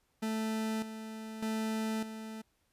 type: tone with tremolo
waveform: 40% pulse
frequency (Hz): 220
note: A3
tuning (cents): 0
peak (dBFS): -31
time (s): 0.22-2.42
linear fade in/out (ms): 10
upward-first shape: square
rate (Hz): 0.83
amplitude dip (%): 65
effects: pink hiss -75 dBFS RMS until 2.72 s + resampled to 32000 Hz